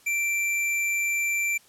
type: tone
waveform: square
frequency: 2349 Hz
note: D7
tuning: in tune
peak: -24 dBFS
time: 0.06-1.58 s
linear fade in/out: 10 ms
effects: white hiss -57 dBFS RMS until 1.68 s + low-pass 12000 Hz 12 dB/octave